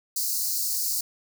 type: high-pass noise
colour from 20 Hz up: white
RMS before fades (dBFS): -27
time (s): 0.16-1.01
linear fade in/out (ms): 5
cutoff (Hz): 4200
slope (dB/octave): 96
effects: none